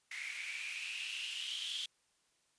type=noise with band-pass filter sweep; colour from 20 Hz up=blue; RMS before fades=-42 dBFS; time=0.11-1.86 s; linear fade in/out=5 ms; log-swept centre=2100 to 3300 Hz; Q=8.9; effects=white hiss -75 dBFS RMS until 2.58 s + resampled to 22050 Hz